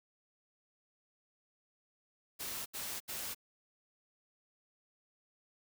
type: noise bursts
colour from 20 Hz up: white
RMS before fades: -41 dBFS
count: 3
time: 2.39-3.348 s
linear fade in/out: 20 ms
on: 270 ms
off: 74 ms
effects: none